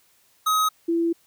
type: tone pair in turn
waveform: square / sine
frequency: 1266 / 335.3 Hz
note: D#6 / E4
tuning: +30 / +30 cents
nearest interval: octave + major seventh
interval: 2300 cents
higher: first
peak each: -19 dBFS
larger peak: neither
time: 0.46-0.69 / 0.88-1.13 s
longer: second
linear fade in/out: 10 ms
effects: white hiss -61 dBFS RMS until 1.26 s